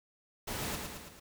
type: noise with echo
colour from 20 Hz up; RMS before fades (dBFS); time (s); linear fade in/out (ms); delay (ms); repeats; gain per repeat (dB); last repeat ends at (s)
pink; -38; 0.47-0.76; 10; 110; 4; -4; 1.2
effects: none